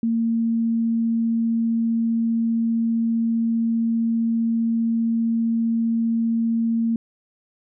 sine tone, 228.8 Hz, A#3, 32 cents flat, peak -18 dBFS, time 0.03-6.96 s, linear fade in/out 2 ms, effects none

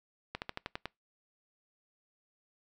slowing click train, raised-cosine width 0.3 ms, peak -20 dBFS, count 7, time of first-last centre 0.35-0.856 s, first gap 69 ms, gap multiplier 1.08, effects noise-tail reverb RT60 0.2 s tail -24 dB re dry

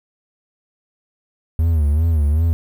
triangle tone with vibrato, 77.78 Hz, D#2, in tune, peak -11 dBFS, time 1.59-2.53 s, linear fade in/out 0 ms, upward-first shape sine, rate 2.6 Hz, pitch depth 130 cents each way, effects 8-bit

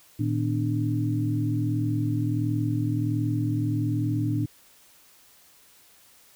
sine tone cluster, 114.5 / 155.8 / 256.1 / 297.8 Hz, A#2 / D#3 / C4 / D4, -31 / +3 / -37 / +24 cents, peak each -25 / -33 / -33 / -28 dBFS, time 0.19-4.46 s, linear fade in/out 10 ms, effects white hiss -56 dBFS RMS until 6.35 s

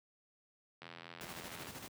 click train, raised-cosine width 0.3 ms, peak -32 dBFS, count 73, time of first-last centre 0.82-1.67 s, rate 84.7 Hz
pink noise with tremolo, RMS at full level -46 dBFS, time 1.21-1.88 s, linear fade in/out 0 ms, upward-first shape square, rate 13 Hz, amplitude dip 45%
effects high-pass 100 Hz 12 dB/octave

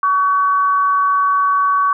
sine tone pair together, 1131 / 1515.8 Hz, C#6 / F#6, +34 / +41 cents, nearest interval perfect fourth, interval 507 cents, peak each -12 / -23 dBFS, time 0.03-1.93 s, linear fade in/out 2 ms, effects none

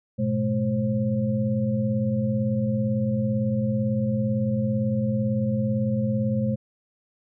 sine tone cluster, 105 / 122.9 / 213.6 / 531 Hz, G#2 / B2 / G#3 / C5, +19 / -8 / +49 / +25 cents, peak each -31 / -26 / -24 / -30 dBFS, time 0.18-6.56 s, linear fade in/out 20 ms, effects none

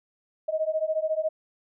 sine beating tone pair, 622.3 / 636.3 Hz, D#5 / D#5, 0 / +39 cents, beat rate 14 Hz, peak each -27 dBFS, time 0.48-1.29 s, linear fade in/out 10 ms, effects none

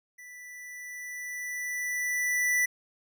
square tone with level ramp, 1975.5 Hz, B6, in tune, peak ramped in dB -46 to -23 dBFS, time 0.18-2.66 s, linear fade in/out 10 ms, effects none

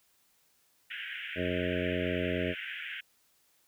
pink band-pass noise, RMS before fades -40 dBFS, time 0.9-3.01 s, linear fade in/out 10 ms, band 1500 to 3200 Hz, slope 96 dB/octave
harmonic tone, 89.3 Hz, F2, 39 cents sharp, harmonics 1 / 2 / 3 / 4 / 5 / 6 / 7, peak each -38 / -37 / -36 / -37 / -37 / -39 / -37 dBFS, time 1.35-2.55 s, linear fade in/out 50 ms
effects white hiss -69 dBFS RMS until 3.67 s

